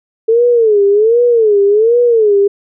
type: tone with vibrato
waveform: sine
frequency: 440 Hz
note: A4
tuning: in tune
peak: -6 dBFS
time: 0.28-2.48 s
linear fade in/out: 10 ms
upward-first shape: sine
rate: 1.3 Hz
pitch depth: 170 cents each way
effects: none